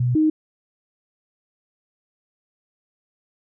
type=tone pair in turn; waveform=sine; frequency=123.47 / 311.1 Hz; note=B2 / D#4; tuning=0 / 0 cents; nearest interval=octave + major third; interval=1600 cents; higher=second; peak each=-17 / -14 dBFS; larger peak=second; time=0-0.15 / 0.15-0.3 s; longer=neither; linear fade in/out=5 ms; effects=none